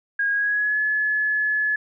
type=tone with pitch glide; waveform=sine; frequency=1634 to 1710.3 Hz; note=G#6 to A6; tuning=-29 to -50 cents; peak=-19 dBFS; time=0.19-1.76 s; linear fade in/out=5 ms; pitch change=+79 cents; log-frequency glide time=0.3-0.79 s; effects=none